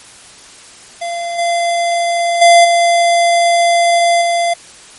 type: tone with level steps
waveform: square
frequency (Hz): 687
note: F5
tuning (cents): -29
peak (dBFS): -19 / -13 / -4 / -9 / -12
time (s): 1.01-4.54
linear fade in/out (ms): 10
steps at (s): 1.38 / 2.41 / 2.64 / 4.21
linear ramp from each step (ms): 10
effects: white hiss -38 dBFS RMS until 4.98 s + MP3 48 kbps